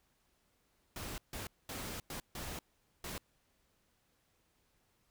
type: noise bursts at uneven times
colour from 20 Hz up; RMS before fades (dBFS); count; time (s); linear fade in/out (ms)
pink; -43; 6; 0.96-1.18 / 1.33-1.47 / 1.69-2 / 2.1-2.2 / 2.35-2.59 / 3.04-3.18; 2
effects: pink hiss -75 dBFS RMS until 5.1 s